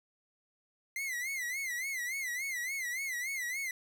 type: tone with vibrato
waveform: 45% pulse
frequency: 2056 Hz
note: C7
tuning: 31 cents flat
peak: -34 dBFS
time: 0.96-3.71 s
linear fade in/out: 2 ms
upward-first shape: sine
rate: 3.5 Hz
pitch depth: 130 cents each way
effects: none